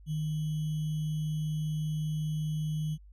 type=tone with sample-and-hold; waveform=sine; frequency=154.2 Hz; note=D#3; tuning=15 cents flat; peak=-29 dBFS; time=0.06-2.98 s; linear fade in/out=50 ms; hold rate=3150 Hz; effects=added 50 Hz sine -50 dBFS peak until 3.12 s + resampled to 32000 Hz